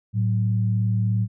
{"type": "tone pair together", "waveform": "sine", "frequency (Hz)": [110, 186.89], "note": ["A2", "F#3"], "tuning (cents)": [0, 18], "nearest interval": "major sixth", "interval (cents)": 918, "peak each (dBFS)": [-19, -27], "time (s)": [0.13, 1.28], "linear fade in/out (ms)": 50, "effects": []}